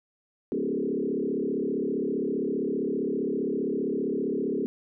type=tone with frequency modulation; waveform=sine; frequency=329.3 Hz; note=E4; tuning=2 cents flat; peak=-25 dBFS; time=0.52-4.66 s; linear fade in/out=0 ms; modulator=35.2 Hz; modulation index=3.2; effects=none